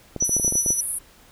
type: clicks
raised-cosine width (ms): 2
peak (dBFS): -16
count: 11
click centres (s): 0.163 / 0.225 / 0.294 / 0.366 / 0.398 / 0.447 / 0.479 / 0.524 / 0.555 / 0.662 / 0.705
type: tone with tremolo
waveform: sine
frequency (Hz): 5920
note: F#8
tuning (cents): 0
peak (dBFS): -17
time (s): 0.2-0.81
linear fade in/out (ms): 10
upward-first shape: sine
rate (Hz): 8.5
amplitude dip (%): 75
type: band-pass noise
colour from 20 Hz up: pink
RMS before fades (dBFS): -28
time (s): 0.24-0.99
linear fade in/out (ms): 10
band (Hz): 9600 to 11000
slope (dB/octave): 96
effects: pink hiss -52 dBFS RMS until 1.31 s

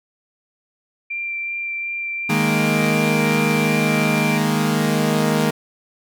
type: tone with vibrato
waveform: sine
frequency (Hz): 2364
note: D7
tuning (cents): +11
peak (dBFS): -23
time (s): 1.1-4.38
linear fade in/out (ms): 10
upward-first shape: sine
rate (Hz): 2.7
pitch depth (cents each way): 9
type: chord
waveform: sawtooth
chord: D# suspended fourth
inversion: none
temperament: equal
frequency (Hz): 155.56 / 207.7 / 233.1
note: D#3 / G#3 / A#3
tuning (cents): 0 / 0 / 0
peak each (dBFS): -17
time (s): 2.29-5.51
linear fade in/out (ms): 10
effects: none

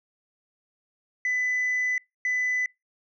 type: tone bursts at uneven times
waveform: sine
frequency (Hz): 2000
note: B6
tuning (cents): +21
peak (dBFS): -21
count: 2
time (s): 1.25-1.98 / 2.25-2.66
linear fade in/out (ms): 2
effects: noise-tail reverb RT60 0.2 s tail -26 dB re dry + tanh soft clip ceiling -21 dBFS

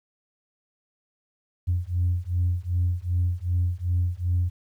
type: beating tone pair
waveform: sine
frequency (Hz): 87.31 / 89.91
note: F2 / F#2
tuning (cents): 0 / -49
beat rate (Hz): 2.6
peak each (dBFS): -24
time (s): 1.67-4.5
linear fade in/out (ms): 20
effects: tanh soft clip ceiling -16 dBFS + 10-bit

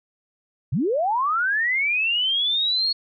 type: linear sweep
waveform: sine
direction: up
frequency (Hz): 99.1 to 4357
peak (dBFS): -19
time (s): 0.72-2.93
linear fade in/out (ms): 10
effects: none

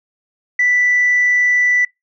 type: tone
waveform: sine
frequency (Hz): 1975.5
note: B6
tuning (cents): 0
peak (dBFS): -10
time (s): 0.59-1.85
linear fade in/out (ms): 5
effects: noise-tail reverb RT60 0.2 s tail -26 dB re dry + tanh soft clip ceiling -7 dBFS

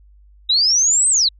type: linear two-way sweep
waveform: sine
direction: up then down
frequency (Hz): 3729 to 8372 to 3729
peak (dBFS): -12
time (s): 0.49-1.29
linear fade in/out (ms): 10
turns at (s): 1.09
effects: added 50 Hz sine -45 dBFS peak until 1.39 s

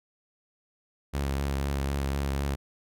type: tone with vibrato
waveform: sawtooth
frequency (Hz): 69.3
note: C#2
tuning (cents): 0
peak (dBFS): -23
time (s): 1.13-2.56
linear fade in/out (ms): 20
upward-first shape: sine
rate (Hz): 4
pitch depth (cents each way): 25
effects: none

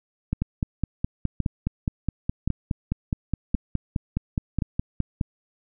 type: two click trains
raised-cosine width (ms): 5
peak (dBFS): -11 / -11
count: 24 / 5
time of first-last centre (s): 0.42-5.212 / 0.33-4.622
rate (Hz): 4.8 / 0.932
effects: none

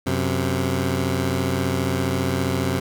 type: tone pair together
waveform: 15% pulse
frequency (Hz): 92.18 / 130.81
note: F#2 / C3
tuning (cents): -6 / 0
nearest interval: tritone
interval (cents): 606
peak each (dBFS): -17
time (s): 0.06-2.8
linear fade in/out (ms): 10
effects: none

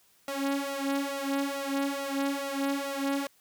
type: tone with flanger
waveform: sawtooth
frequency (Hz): 277.2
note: C#4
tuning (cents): 0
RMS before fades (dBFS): -31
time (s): 0.28-3.27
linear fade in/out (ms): 2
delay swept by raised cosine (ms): 1.5 to 3.7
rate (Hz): 2.3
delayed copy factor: +0.8
effects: white hiss -64 dBFS RMS until 3.4 s

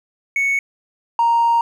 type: tone pair in turn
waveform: triangle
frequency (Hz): 2217 / 932.1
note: C#7 / A#5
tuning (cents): 0 / 0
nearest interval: octave + minor third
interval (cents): 1500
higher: first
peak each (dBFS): -13 / -9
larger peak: second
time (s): 0.36-0.59 / 1.19-1.61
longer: second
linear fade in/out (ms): 2
effects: tanh soft clip ceiling -9 dBFS

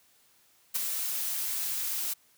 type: noise with ADSR envelope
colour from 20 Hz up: blue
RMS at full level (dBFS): -26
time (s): 0.74-2.14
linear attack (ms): 19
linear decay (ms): 14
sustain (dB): -6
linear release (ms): 13
effects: white hiss -64 dBFS RMS until 2.37 s + high-pass 60 Hz 12 dB/octave

